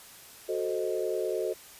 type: chord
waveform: sine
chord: F# diminished seventh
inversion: none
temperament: equal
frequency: 370 / 440 / 523.3 / 622.3 Hz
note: F#4 / A4 / C5 / Eb5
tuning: 0 / 0 / 0 / 0 cents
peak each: -32 / -32 / -35 / -35 dBFS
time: 0.48-1.54 s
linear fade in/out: 20 ms
effects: white hiss -50 dBFS RMS until 1.79 s + resampled to 32000 Hz

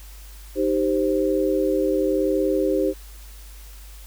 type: chord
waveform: sine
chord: C minor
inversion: first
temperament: equal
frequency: 311.1 / 392 / 523.3 Hz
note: Eb4 / G4 / C5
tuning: 0 / 0 / 0 cents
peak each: -23 / -22 / -23 dBFS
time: 0.55-2.94 s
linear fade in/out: 50 ms
effects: added 50 Hz sine -39 dBFS peak until 4.06 s + white hiss -48 dBFS RMS until 4.06 s

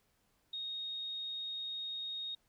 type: tone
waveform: sine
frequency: 3729 Hz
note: A#7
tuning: in tune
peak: -38 dBFS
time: 0.53-2.35 s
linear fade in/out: 5 ms
effects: pink hiss -75 dBFS RMS until 2.48 s

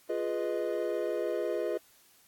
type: chord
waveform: triangle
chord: F half-diminished seventh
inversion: none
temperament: equal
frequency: 349.2 / 415.3 / 493.9 / 622.3 Hz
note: F4 / Ab4 / Cb5 / Eb5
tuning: 0 / 0 / 0 / 0 cents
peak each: -33 dBFS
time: 0.09-1.78 s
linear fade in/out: 10 ms
effects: white hiss -62 dBFS RMS until 2.27 s + AAC 64 kbps

